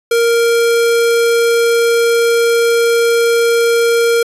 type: tone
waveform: square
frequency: 466.2 Hz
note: A#4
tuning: in tune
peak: -10 dBFS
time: 0.11-4.23 s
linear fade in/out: 5 ms
effects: resampled to 32000 Hz